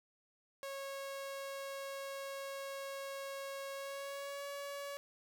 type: tone with pitch glide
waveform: sawtooth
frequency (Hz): 549 to 564.8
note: C#5 to C#5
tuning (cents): -17 to +32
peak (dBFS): -38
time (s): 0.63-4.97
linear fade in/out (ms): 0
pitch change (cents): +49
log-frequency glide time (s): 3.74-4.46
effects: none